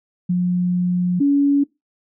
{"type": "tone pair in turn", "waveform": "sine", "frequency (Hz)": [178.8, 282.8], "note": ["F3", "C#4"], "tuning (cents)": [41, 35], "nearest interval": "minor sixth", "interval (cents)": 794, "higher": "second", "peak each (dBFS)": [-15, -12], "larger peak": "second", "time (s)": [[0.29, 1.2], [1.2, 1.64]], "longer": "first", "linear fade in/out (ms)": 10, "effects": ["noise-tail reverb RT60 0.2 s tail -21 dB re dry"]}